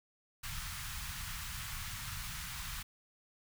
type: band-stop noise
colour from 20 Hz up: pink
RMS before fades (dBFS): -42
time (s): 0.43-2.83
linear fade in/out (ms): 10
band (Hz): 150 to 1100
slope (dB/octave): 24
effects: none